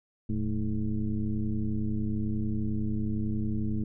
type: tone with frequency modulation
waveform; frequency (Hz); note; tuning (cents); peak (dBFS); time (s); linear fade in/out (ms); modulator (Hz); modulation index
sine; 116.54; A#2; 0; -26; 0.29-3.84; 5; 101; 1.6
effects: none